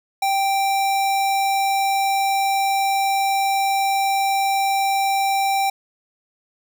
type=tone; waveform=square; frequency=784 Hz; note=G5; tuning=in tune; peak=-18 dBFS; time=0.22-5.7 s; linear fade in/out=5 ms; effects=none